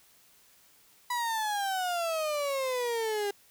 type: exponential sweep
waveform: 35% pulse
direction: down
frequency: 987.8 to 400 Hz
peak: -27 dBFS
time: 1.1-3.31 s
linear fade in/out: 5 ms
effects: white hiss -61 dBFS RMS until 3.5 s